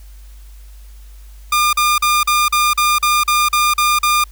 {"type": "tone bursts", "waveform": "sawtooth", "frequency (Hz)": 1206, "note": "D6", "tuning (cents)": 46, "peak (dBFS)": -8, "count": 11, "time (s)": [1.52, 4.24], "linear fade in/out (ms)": 5, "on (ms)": 210, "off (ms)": 41, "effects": ["added 50 Hz sine -35 dBFS peak until 4.31 s", "white hiss -51 dBFS RMS until 4.31 s"]}